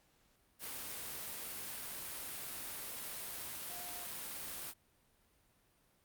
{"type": "tone in noise", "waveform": "sine", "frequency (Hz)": 709, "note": "F5", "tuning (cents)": 26, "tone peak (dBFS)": -52, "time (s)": [3.67, 4.08], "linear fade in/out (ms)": 50, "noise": "white", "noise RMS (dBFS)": -44, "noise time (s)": [0.59, 4.74], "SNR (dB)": -11, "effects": ["pink hiss -72 dBFS RMS until 6.04 s", "Opus 48 kbps"]}